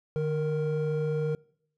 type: tone pair together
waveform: triangle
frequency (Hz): 150.62 / 466.2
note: D3 / A#4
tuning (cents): +44 / 0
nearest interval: octave + minor sixth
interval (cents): 1956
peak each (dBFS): -26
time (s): 0.16-1.35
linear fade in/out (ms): 0
effects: noise-tail reverb RT60 0.7 s tail -26 dB re dry + tanh soft clip ceiling -18 dBFS